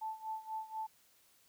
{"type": "tone with tremolo", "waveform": "sine", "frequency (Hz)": 878, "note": "A5", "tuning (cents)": -4, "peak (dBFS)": -36, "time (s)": [0.01, 0.87], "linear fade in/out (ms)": 10, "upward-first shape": "sine", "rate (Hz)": 4.1, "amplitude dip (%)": 85, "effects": ["white hiss -68 dBFS RMS until 1.48 s"]}